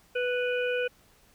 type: harmonic tone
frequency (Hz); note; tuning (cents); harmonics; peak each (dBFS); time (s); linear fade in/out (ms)
493.9; B4; 0; 1 / 3 / 5 / 6; -27 / -33 / -35 / -41; 0.15-0.88; 10
effects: pink hiss -61 dBFS RMS until 1.34 s